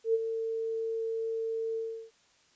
sine tone with ADSR envelope, 450.5 Hz, A4, 41 cents sharp, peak -21 dBFS, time 0.04-2.11 s, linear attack 100 ms, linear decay 34 ms, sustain -9 dB, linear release 350 ms, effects white hiss -65 dBFS RMS until 2.55 s + resampled to 16000 Hz

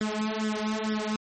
sawtooth tone with flanger, 215.6 Hz, A3, 35 cents flat, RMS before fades -29 dBFS, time 0.01-1.16 s, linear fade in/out 2 ms, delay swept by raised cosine 0.56 to 3.86 ms, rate 2.2 Hz, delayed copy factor +0.85, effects MP3 32 kbps

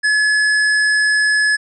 sine tone with tanh clipping, 1705 Hz, G#6, 45 cents sharp, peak -14 dBFS, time 0.03-1.57 s, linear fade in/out 20 ms, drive 17 dB, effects resampled to 22050 Hz

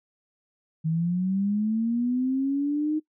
sine linear sweep, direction up, 156.5 to 311.1 Hz, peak -22 dBFS, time 0.84-3 s, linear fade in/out 20 ms, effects noise-tail reverb RT60 0.1 s tail -21 dB re dry

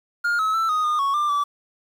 triangle tone with pitch steps, 1415 / 1288 / 1329 / 1246 / 1221 / 1109 / 1190 / 1156 Hz, F6 / E6 / E6 / D#6 / D#6 / C#6 / D6 / D6, +22 / -41 / +14 / +2 / -33 / 0 / +22 / -28 cents, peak -17 dBFS, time 0.24-1.44 s, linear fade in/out 10 ms, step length 150 ms, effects 8-bit

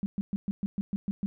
sine tone bursts, 198.5 Hz, G3, 22 cents sharp, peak -26 dBFS, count 9, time 0.03-1.26 s, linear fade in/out 0 ms, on 30 ms, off 120 ms, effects none

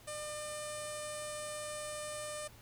sawtooth tone with low-pass filter, 601 Hz, D5, 40 cents sharp, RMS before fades -42 dBFS, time 0.07-2.48 s, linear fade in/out 10 ms, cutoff 9200 Hz, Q 5.6, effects added 112 Hz sine -60 dBFS peak until 2.61 s + pink hiss -59 dBFS RMS until 2.61 s

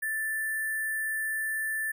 sine tone with sample-and-hold, 1762 Hz, A6, 2 cents sharp, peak -28 dBFS, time 0.02-1.92 s, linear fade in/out 10 ms, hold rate 11025 Hz, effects none

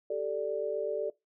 sine chord, G suspended second, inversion none, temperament equal, 392 / 440 / 587.3 Hz, G4 / A4 / D5, 0 / 0 / 0 cents, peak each -37 / -33 / -33 dBFS, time 0.1-1.1 s, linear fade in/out 5 ms, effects noise-tail reverb RT60 0.2 s tail -21 dB re dry

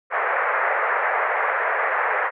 white band-pass noise, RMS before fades -22 dBFS, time 0.1-2.31 s, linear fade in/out 50 ms, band 460 to 2000 Hz, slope 48 dB/octave, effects none

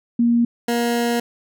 sine / 20% pulse tone pair in turn, 235.9 / 236.8 Hz, A#3 / A#3, +21 / +27 cents, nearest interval unison, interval 6 cents, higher second, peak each -13 dBFS, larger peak neither, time 0.19-0.45 / 0.68-1.2 s, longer second, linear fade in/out 5 ms, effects none

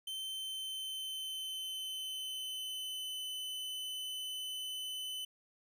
45% pulse tone with pitch glide, 3092 to 3023 Hz, G7 to F#7, -24 to +36 cents, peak -39 dBFS, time 0.07-5.25 s, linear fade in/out 5 ms, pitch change -40 cents, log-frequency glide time 0.32-3.24 s, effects none

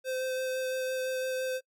square tone with vibrato, 517 Hz, C5, 21 cents flat, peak -31 dBFS, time 0.04-1.61 s, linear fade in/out 50 ms, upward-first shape sine, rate 5.9 Hz, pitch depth 11 cents each way, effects noise-tail reverb RT60 0.1 s tail -24 dB re dry

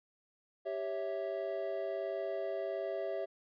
triangle chord, C# diminished, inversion second, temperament equal with one note detuned, 392 / 554.4 / 655.8 Hz, G4 / C#5 / E5, 0 / 0 / -9 cents, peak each -38 / -38 / -36 dBFS, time 0.65-3.26 s, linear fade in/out 20 ms, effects resampled to 11025 Hz

